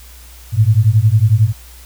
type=beating tone pair; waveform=sine; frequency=103.4 / 114.4 Hz; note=G#2 / A#2; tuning=-7 / -32 cents; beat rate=11 Hz; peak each=-11 dBFS; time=0.52-1.53 s; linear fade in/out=50 ms; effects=added 60 Hz sine -37 dBFS peak until 1.85 s + white hiss -42 dBFS RMS until 1.85 s

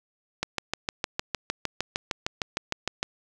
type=click train; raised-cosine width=0.2 ms; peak=-9 dBFS; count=18; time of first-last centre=0.43-3.029 s; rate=6.54 Hz; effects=none

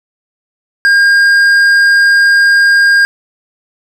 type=tone with tanh clipping; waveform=sine; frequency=1613 Hz; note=G6; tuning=49 cents sharp; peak=-6 dBFS; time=0.85-3.05 s; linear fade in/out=0 ms; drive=8 dB; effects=none

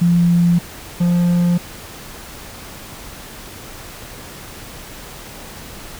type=tone pair in turn; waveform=sine / triangle; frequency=172.7 / 174.61 Hz; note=F3 / F3; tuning=-19 / 0 cents; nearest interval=unison; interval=19 cents; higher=second; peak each=-10 dBFS; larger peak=neither; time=0.01-0.59 / 1-1.58 s; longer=neither; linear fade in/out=10 ms; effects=pink hiss -35 dBFS RMS until 5.99 s

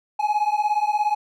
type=beating tone pair; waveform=triangle; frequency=832 / 849 Hz; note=G#5 / G#5; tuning=+3 / +38 cents; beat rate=17 Hz; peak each=-20 dBFS; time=0.19-1.15 s; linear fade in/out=10 ms; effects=none

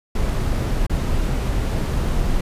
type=noise with dropouts; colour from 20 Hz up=brown; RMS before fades=-20 dBFS; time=0.15-2.41 s; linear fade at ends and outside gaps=5 ms; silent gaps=0.867-0.896 s; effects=resampled to 32000 Hz

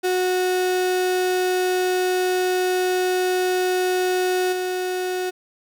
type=tone with level steps; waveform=35% pulse; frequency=366.7 Hz; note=F#4; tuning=15 cents flat; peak=-17 / -21 dBFS; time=0.03-5.31 s; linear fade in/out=20 ms; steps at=4.52 s; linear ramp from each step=10 ms; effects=none

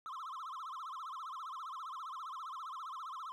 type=tone with vibrato; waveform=triangle; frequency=1169 Hz; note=D6; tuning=8 cents flat; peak=-40 dBFS; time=0.06-3.32 s; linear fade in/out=0 ms; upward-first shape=sine; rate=15 Hz; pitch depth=240 cents each way; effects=none

